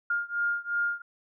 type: beating tone pair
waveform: sine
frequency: 1410 / 1412.8 Hz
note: F6 / F6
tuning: +16 / +20 cents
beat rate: 2.8 Hz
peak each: -29 / -30 dBFS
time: 0.1-1.02 s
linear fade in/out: 5 ms
effects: none